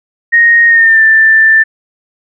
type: tone with pitch glide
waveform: sine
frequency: 1864.7 to 1774.3 Hz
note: A#6 to A6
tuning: 0 to +14 cents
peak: -3 dBFS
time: 0.32-1.64 s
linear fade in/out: 20 ms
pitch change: -86 cents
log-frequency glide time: 0.67-1.02 s
effects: none